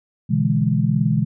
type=chord; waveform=sine; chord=E dominant seventh; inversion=second; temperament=equal; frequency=123.47 / 146.83 / 164.81 / 207.7 Hz; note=B2 / D3 / E3 / G#3; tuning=0 / 0 / 0 / 0 cents; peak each=-21 dBFS; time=0.29-1.25 s; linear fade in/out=20 ms; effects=none